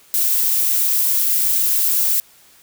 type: noise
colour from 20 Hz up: violet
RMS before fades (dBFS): -17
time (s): 0.14-2.2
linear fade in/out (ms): 0
effects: white hiss -50 dBFS RMS until 2.62 s